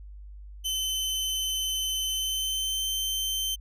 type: tone with pitch glide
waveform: sawtooth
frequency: 3057 to 3100 Hz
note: G7 to G7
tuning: -44 to -20 cents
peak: -24 dBFS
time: 0.64-3.56 s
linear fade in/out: 20 ms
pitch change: +24 cents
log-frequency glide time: 2.08-2.91 s
effects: added 50 Hz sine -41 dBFS peak until 3.6 s